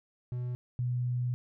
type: tone pair in turn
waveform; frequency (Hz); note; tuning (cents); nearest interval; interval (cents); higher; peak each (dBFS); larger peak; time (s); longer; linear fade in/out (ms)
triangle / sine; 123.47 / 123.47; B2 / B2; 0 / 0; unison; 0; neither; -30 / -28; second; 0.32-0.55 / 0.79-1.34; second; 0
effects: none